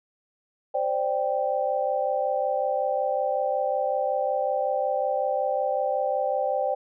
sine chord, C suspended second, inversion none, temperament just, 523.3 / 588.7 / 784.9 Hz, C5 / D5 / G5, 0 / +4 / +2 cents, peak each -27 dBFS, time 0.74-6.75 s, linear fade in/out 10 ms, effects none

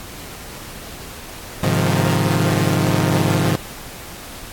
sawtooth chord, F minor seventh, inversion first, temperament equal with one note detuned, 103.83 / 133.48 / 155.56 / 174.61 Hz, Ab2 / C3 / Eb3 / F3, 0 / +35 / 0 / 0 cents, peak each -17 dBFS, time 1.63-3.56 s, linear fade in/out 5 ms, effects pink hiss -35 dBFS RMS until 4.52 s + AAC 64 kbps

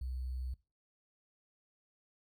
sine tone with sample-and-hold, 63.7 Hz, C2, 46 cents flat, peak -36 dBFS, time 0.01-0.54 s, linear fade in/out 5 ms, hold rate 4410 Hz, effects noise-tail reverb RT60 0.3 s tail -21 dB re dry + MP3 96 kbps

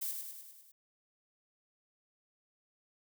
violet noise with echo, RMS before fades -37 dBFS, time 0.01-0.12 s, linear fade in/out 10 ms, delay 100 ms, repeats 6, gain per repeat -4 dB, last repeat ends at 0.72 s, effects none

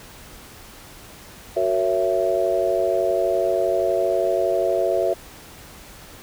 sine chord, F# dominant seventh, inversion none, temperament just, 370 / 462.5 / 555 / 666 Hz, F#4 / A#4 / C#5 / E5, 0 / -14 / +2 / +18 cents, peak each -24 / -26 / -24 / -21 dBFS, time 1.56-5.14 s, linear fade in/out 10 ms, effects pink hiss -43 dBFS RMS until 6.22 s

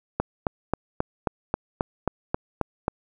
click train, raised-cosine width 1 ms, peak -8 dBFS, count 11, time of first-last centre 0.2-2.881 s, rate 3.73 Hz, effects none

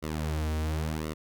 sawtooth tone with flanger, 77.78 Hz, D#2, in tune, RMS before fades -31 dBFS, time 0.02-1.14 s, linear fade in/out 20 ms, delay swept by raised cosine 1.2 to 5.8 ms, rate 0.94 Hz, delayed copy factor -0.95, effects none

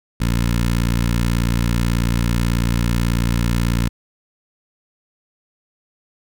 15% pulse tone with notch filter, 58.27 Hz, A#1, in tune, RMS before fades -18 dBFS, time 0.2-3.89 s, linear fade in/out 10 ms, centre 660 Hz, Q 0.94, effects none

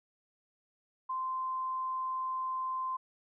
sine tone, 1039 Hz, C6, 12 cents flat, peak -32 dBFS, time 1.09-2.97 s, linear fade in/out 10 ms, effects none

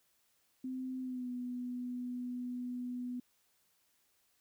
sine tone with pitch glide, 258.2 to 247.3 Hz, C4 to B3, -23 to +3 cents, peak -37 dBFS, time 0.64-3.2 s, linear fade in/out 5 ms, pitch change -74 cents, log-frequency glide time 1.01-1.29 s, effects white hiss -74 dBFS RMS until 4.4 s

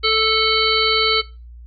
harmonic tone with a mistuned harmonic, 440 Hz, A4, in tune, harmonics 1 / 3 / 5 / 7 / 9 / 10, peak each -21 / -21 / -21 / -21 / -21 / -21 dBFS, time 0.03-1.22 s, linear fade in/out 20 ms, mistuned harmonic 10, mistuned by +20 cents, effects noise-tail reverb RT60 0.3 s tail -20 dB re dry + added 59 Hz sine -36 dBFS peak until 1.66 s

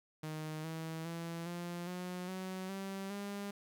sawtooth tone with pitch steps, 155.56 / 161.42 / 167.5 / 173.81 / 180.35 / 187.14 / 194.19 / 201.5 Hz, D#3 / E3 / E3 / F3 / F#3 / F#3 / G3 / G3, 0 / -36 / +28 / -8 / -44 / +20 / -16 / +48 cents, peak -36 dBFS, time 0.23-3.51 s, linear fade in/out 5 ms, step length 410 ms, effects 13-bit

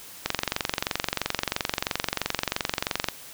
click train, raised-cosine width 0.2 ms, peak -6 dBFS, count 66, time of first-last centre 0.26-3.086 s, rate 23 Hz, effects white hiss -44 dBFS RMS until 3.33 s

